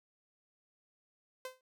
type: tone with exponential decay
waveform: sawtooth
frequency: 515 Hz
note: C5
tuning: 28 cents flat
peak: -34 dBFS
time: 1.45-1.61 s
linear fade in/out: 2 ms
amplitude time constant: 34 ms
effects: none